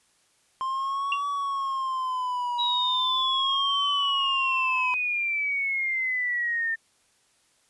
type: tone with vibrato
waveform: triangle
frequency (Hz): 1048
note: C6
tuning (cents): +2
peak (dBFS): -24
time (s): 0.61-4.94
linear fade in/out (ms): 0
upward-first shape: triangle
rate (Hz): 0.38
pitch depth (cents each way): 150
type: tone with exponential decay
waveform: sine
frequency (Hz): 2766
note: F7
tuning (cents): -17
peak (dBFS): -20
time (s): 1.12-1.23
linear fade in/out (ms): 2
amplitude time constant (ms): 22
type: exponential sweep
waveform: sine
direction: down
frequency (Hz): 3868 to 1800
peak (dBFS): -24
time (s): 2.58-6.76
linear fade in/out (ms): 20
effects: white hiss -65 dBFS RMS until 7.69 s + resampled to 24000 Hz